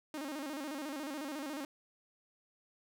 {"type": "tone with vibrato", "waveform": "sawtooth", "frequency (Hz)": 289.3, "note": "D4", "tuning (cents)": -26, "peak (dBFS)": -35, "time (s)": [0.14, 1.65], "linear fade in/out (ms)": 2, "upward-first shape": "square", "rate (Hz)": 14, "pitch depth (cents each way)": 110, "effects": ["12-bit"]}